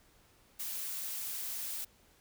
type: noise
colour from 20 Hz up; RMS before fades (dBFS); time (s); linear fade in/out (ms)
blue; -39; 0.59-1.85; 10
effects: pink hiss -65 dBFS RMS until 2.2 s